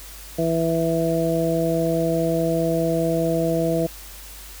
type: harmonic tone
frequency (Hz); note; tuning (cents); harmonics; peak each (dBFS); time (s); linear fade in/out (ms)
164.81; E3; 0; 1 / 2 / 3 / 4; -24 / -24 / -24 / -24; 0.38-3.87; 10
effects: added 50 Hz sine -41 dBFS peak until 4.6 s + white hiss -41 dBFS RMS until 4.6 s